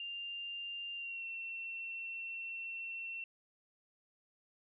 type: tone with pitch glide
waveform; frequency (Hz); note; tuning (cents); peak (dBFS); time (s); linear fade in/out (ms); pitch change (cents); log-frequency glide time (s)
sine; 2794 to 2707; F7 to E7; 0 to +45; -40; 0-3.24; 2; -55; 0.95-1.26
effects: none